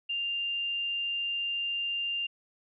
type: tone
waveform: sine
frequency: 2794 Hz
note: F7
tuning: in tune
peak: -29 dBFS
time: 0.09-2.27 s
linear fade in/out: 10 ms
effects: none